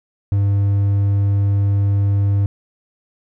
triangle tone, 100 Hz, G2, 35 cents sharp, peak -11 dBFS, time 0.32-2.46 s, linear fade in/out 0 ms, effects none

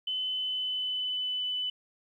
sine tone with pitch glide, 3030 to 2997 Hz, F#7 to F#7, +40 to +22 cents, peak -29 dBFS, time 0.07-1.7 s, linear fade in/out 5 ms, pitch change -18 cents, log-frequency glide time 0.27-1.41 s, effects 11-bit

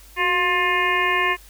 harmonic tone with a mistuned harmonic, 354 Hz, F4, 23 cents sharp, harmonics 1 / 2 / 3 / 5 / 6 / 7 / 8, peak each -27 / -31 / -22 / -23 / -24 / -27 / -30 dBFS, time 0.16-1.37 s, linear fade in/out 50 ms, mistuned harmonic 1, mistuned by +74 cents, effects added 50 Hz sine -46 dBFS peak until 1.49 s + white hiss -49 dBFS RMS until 1.49 s

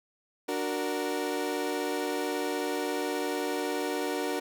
30% pulse chord, D augmented, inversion none, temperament equal, 293.7 / 370 / 466.2 Hz, D4 / F#4 / A#4, 0 / 0 / 0 cents, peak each -31 dBFS, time 0.48-4.4 s, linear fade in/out 10 ms, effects none

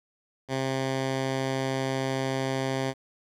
10% pulse tone, 133.1 Hz, C3, 30 cents sharp, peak -18 dBFS, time 0.48-2.94 s, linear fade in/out 50 ms, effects low-pass 7000 Hz 12 dB/octave + 9-bit

